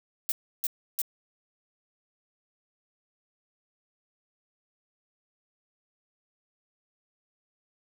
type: noise bursts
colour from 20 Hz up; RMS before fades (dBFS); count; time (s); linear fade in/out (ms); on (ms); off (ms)
violet; -28; 3; 0.29-1.017; 0; 29; 320
effects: none